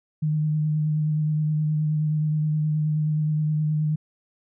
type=tone with vibrato; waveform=sine; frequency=153.1 Hz; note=D#3; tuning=28 cents flat; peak=-20 dBFS; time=0.22-3.96 s; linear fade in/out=10 ms; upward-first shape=triangle; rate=9.5 Hz; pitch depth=23 cents each way; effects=none